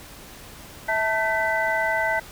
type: tone cluster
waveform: sine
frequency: 652 / 886 / 1533 / 1992 Hz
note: E5 / A5 / G6 / B6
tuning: -19 / +12 / -39 / +14 cents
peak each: -26 dBFS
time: 0.88-2.2 s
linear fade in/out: 10 ms
effects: pink hiss -43 dBFS RMS until 2.31 s